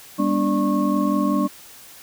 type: tone cluster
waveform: sine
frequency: 201.2 / 245.8 / 291.5 / 590 / 1093 Hz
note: G3 / B3 / D4 / D5 / C#6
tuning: +45 / -8 / -13 / +8 / -25 cents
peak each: -22 / -25 / -21 / -29 / -26 dBFS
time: 0.18-1.48 s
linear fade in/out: 20 ms
effects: white hiss -44 dBFS RMS until 2.02 s